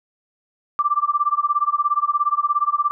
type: tone with tremolo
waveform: sine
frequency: 1176 Hz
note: D6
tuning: 2 cents sharp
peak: -13 dBFS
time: 0.79-2.91 s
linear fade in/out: 0 ms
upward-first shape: sine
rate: 17 Hz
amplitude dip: 95%
effects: none